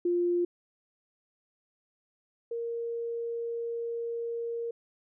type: tone pair in turn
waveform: sine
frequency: 350 / 466.2 Hz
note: F4 / A#4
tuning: +4 / 0 cents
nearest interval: perfect fourth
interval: 496 cents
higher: second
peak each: -24 / -31 dBFS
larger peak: first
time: 0.05-0.45 / 2.51-4.71 s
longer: second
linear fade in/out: 5 ms
effects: none